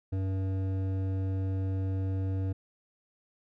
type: tone with hard clipping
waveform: sine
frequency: 95.4 Hz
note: G2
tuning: 47 cents flat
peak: -30 dBFS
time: 0.12-2.53 s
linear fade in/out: 10 ms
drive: 11 dB
effects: none